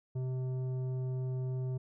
sine tone with tanh clipping, 128.8 Hz, C3, 27 cents flat, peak -34 dBFS, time 0.15-1.78 s, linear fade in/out 10 ms, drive 10 dB, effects none

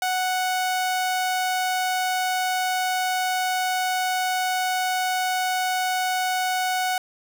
sawtooth tone, 740 Hz, F#5, in tune, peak -18 dBFS, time 0.02-6.98 s, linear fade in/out 2 ms, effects none

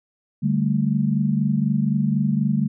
sine chord, D suspended fourth, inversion none, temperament equal, 146.83 / 196 / 220 Hz, D3 / G3 / A3, 0 / 0 / 0 cents, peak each -22 dBFS, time 0.42-2.68 s, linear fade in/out 20 ms, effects none

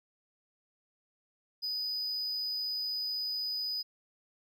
triangle tone, 4978 Hz, D#8, in tune, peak -31 dBFS, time 1.62-3.83 s, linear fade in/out 20 ms, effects none

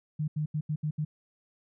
sine tone bursts at uneven times, 152.1 Hz, D#3, 39 cents flat, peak -27 dBFS, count 6, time 0.19-0.28 / 0.36-0.46 / 0.54-0.61 / 0.69-0.76 / 0.83-0.91 / 0.98-1.05 s, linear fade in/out 10 ms, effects none

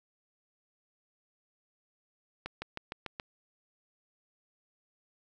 accelerating click train, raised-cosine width 0.3 ms, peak -21 dBFS, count 6, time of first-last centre 2.46-3.199 s, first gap 160 ms, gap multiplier 0.96, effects none

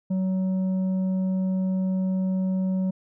triangle tone with tanh clipping, 187.6 Hz, F#3, 24 cents sharp, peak -23 dBFS, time 0.1-2.91 s, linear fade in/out 10 ms, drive 10 dB, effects none

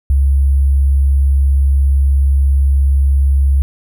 sine tone with sample-and-hold, 68.5 Hz, C#2, 20 cents flat, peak -8 dBFS, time 0.1-3.62 s, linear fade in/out 0 ms, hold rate 11025 Hz, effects none

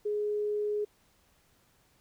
sine tone, 417.8 Hz, G#4, 10 cents sharp, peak -28 dBFS, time 0.05-0.85 s, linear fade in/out 10 ms, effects pink hiss -67 dBFS RMS until 2 s

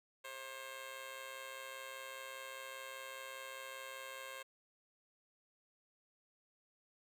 10% pulse tone with amplitude modulation, 533 Hz, C5, 32 cents sharp, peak -35 dBFS, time 0.24-4.43 s, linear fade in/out 10 ms, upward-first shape sine, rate 125 Hz, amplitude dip 65%, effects none

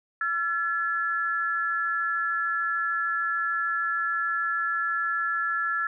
sine tone pair together, 1353.3 / 1712 Hz, E6 / A6, +45 / -48 cents, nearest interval major third, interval 407 cents, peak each -27 dBFS, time 0.21-5.87 s, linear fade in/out 2 ms, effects none

